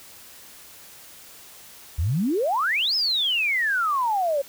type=exponential two-way sweep; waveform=sine; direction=up then down; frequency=71 to 5300 to 539 Hz; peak=-20 dBFS; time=1.98-4.42 s; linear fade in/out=10 ms; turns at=2.95 s; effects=white hiss -46 dBFS RMS until 4.48 s